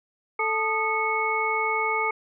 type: harmonic tone with a mistuned harmonic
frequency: 440 Hz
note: A4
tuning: in tune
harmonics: 1 / 2 / 3 / 5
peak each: -30 / -28 / -28 / -26 dBFS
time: 0.39-2.11 s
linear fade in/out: 5 ms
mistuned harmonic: 3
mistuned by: -120 cents
effects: none